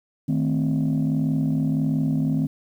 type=chord; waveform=sine; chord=A diminished; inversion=second; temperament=equal; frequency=155.56 / 220 / 261.6 Hz; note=Eb3 / A3 / C4; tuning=0 / 0 / 0 cents; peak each=-21 / -25 / -22 dBFS; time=0.28-2.47 s; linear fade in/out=10 ms; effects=tanh soft clip ceiling -15 dBFS + 9-bit